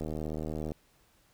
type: click train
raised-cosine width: 2 ms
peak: -23 dBFS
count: 56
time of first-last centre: 0.01-0.719 s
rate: 77.6 Hz
effects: pink hiss -66 dBFS RMS until 1.33 s